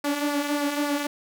sawtooth tone with flanger, 289.8 Hz, D4, 23 cents flat, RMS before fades -26 dBFS, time 0.04-1.07 s, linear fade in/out 5 ms, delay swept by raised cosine 0.29 to 3.69 ms, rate 3.6 Hz, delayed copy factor -0.5, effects none

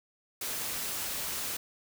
white noise, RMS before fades -35 dBFS, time 0.41-1.57 s, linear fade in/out 5 ms, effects none

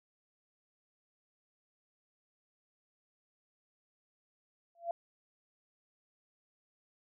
sine tone with exponential growth, 682 Hz, F5, 41 cents flat, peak -28 dBFS, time 4.75-4.91 s, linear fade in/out 2 ms, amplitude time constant 33 ms, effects none

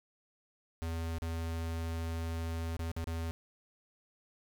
square tone with dropouts, 82.41 Hz, E2, in tune, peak -35 dBFS, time 0.82-3.31 s, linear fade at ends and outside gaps 0 ms, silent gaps 1.184-1.221 / 2.767-2.793 / 2.916-2.965 / 3.042-3.072 s, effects none

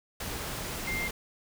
sine tone in noise, 2106 Hz, C7, 11 cents sharp, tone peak -31 dBFS, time 0.87-1.08 s, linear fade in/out 5 ms, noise pink, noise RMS -36 dBFS, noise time 0.2-1.11 s, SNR +2 dB, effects none

